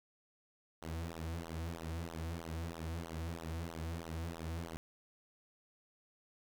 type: tone with flanger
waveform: sawtooth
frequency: 82.41 Hz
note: E2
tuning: in tune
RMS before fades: -42 dBFS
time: 0.82-4.77 s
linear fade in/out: 0 ms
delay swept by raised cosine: 0.41 to 5.11 ms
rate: 3.1 Hz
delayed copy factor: -1
effects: none